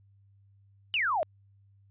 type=exponential sweep; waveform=sine; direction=down; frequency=3046 to 587.3 Hz; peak=-25 dBFS; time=0.94-1.23 s; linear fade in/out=0 ms; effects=added 99 Hz sine -58 dBFS peak until 1.9 s + resampled to 8000 Hz